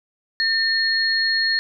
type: tone pair together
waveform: sine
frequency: 1806 / 4295 Hz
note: A6 / C8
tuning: +45 / +44 cents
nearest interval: octave + minor third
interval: 1499 cents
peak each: -20 dBFS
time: 0.4-1.59 s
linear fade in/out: 0 ms
effects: none